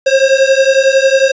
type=beating tone pair; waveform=square; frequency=531 / 542 Hz; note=C5 / C#5; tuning=+25 / -39 cents; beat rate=11 Hz; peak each=-11 dBFS; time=0.06-1.32 s; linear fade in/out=10 ms; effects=resampled to 16000 Hz + 7-bit